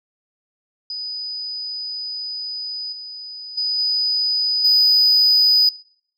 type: tone with level steps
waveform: sine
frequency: 4978 Hz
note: D#8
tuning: in tune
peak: -25 / -31 / -18 / -16 / -9 dBFS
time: 0.9-5.69 s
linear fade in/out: 2 ms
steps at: 2.92 / 3.57 / 3.78 / 4.64 s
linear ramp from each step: 10 ms
effects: noise-tail reverb RT60 0.6 s tail -23 dB re dry + tanh soft clip ceiling -9 dBFS